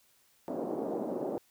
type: band-pass noise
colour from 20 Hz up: pink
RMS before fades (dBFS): -35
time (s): 0.48-1.38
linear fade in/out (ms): 0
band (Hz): 240 to 680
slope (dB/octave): 24
effects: white hiss -67 dBFS RMS until 1.5 s